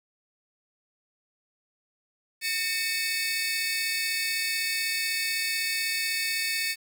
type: tone cluster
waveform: sawtooth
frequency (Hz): 1818 / 2229 / 2586 / 4494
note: A#6 / C#7 / E7 / C#8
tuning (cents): -44 / +9 / -34 / +23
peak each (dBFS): -29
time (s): 2.41-6.76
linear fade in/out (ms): 50
effects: 9-bit